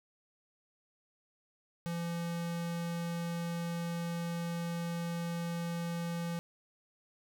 square tone, 170 Hz, F3, 46 cents flat, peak -35 dBFS, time 1.86-6.39 s, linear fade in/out 0 ms, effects none

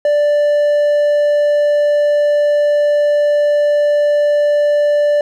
triangle tone, 587.3 Hz, D5, in tune, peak -8 dBFS, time 0.05-5.21 s, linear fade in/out 2 ms, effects none

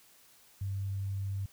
sine tone, 98 Hz, G2, in tune, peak -32 dBFS, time 0.61-1.46 s, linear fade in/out 5 ms, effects white hiss -61 dBFS RMS until 1.52 s

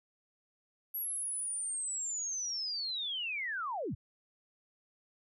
sine linear sweep, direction down, 11660 to 65.9 Hz, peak -34 dBFS, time 0.94-3.95 s, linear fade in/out 10 ms, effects none

